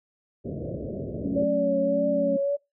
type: low-pass noise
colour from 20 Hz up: pink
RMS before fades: -30 dBFS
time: 0.44-1.45 s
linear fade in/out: 20 ms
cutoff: 630 Hz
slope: 96 dB/octave
type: chord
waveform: sine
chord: F# minor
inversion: none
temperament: equal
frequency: 185 / 220 / 277.2 Hz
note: F#3 / A3 / C#4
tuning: 0 / 0 / 0 cents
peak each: -30 / -31 / -27 dBFS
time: 1.24-2.37 s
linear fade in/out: 5 ms
type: tone with vibrato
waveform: sine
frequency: 570 Hz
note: C#5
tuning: 48 cents sharp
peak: -22 dBFS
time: 1.35-2.57 s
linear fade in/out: 20 ms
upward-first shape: triangle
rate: 1.7 Hz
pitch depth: 54 cents each way
effects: noise-tail reverb RT60 0.2 s tail -22 dB re dry + high-pass 100 Hz 12 dB/octave